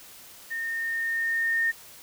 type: tone with level ramp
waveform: sine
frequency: 1830 Hz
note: A#6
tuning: 32 cents flat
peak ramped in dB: -29 to -21 dBFS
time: 0.5-1.72 s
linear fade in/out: 20 ms
effects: white hiss -48 dBFS RMS until 2.02 s